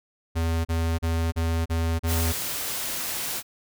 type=tone bursts; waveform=square; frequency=82.41 Hz; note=E2; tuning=in tune; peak=-23 dBFS; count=6; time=0.35-2.33 s; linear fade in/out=20 ms; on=300 ms; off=36 ms
type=noise; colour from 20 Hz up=white; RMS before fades=-30 dBFS; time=2.06-3.43 s; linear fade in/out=50 ms
effects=none